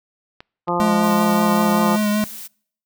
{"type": "clicks", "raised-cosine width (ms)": 0.3, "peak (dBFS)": -21, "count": 5, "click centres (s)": [0.405, 0.682, 0.882, 1.11, 1.643]}
{"type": "harmonic tone", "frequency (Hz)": 174.6, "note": "F3", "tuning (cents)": 0, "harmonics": [1, 2, 3, 4, 5, 6, 7], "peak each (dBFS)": [-26, -25, -26, -27, -23, -27, -26], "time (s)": [0.67, 1.97], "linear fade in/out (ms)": 20}
{"type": "tone with vibrato", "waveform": "square", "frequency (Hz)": 210, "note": "G#3", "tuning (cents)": 19, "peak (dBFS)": -17, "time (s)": [0.8, 2.24], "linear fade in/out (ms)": 0, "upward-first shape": "sine", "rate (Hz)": 5.2, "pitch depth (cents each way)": 21}
{"type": "noise", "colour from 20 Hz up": "blue", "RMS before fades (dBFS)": -34, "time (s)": [1.02, 2.48], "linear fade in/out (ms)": 20}
{"effects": ["noise-tail reverb RT60 0.6 s tail -26 dB re dry"]}